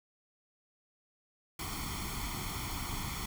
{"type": "noise with comb filter", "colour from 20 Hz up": "pink", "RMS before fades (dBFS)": -38, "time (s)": [1.59, 3.26], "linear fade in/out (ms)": 5, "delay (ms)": 0.91, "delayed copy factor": 0.8, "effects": []}